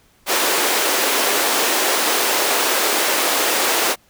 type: high-pass noise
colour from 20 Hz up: pink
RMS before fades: -18 dBFS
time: 0.26-3.96 s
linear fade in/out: 50 ms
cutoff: 350 Hz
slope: 24 dB/octave
effects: pink hiss -56 dBFS RMS until 4.09 s